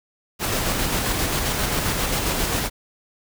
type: noise with tremolo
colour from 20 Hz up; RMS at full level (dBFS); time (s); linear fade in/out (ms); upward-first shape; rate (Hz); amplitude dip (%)
pink; -22; 0.39-2.7; 50; square; 7.5; 25
effects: none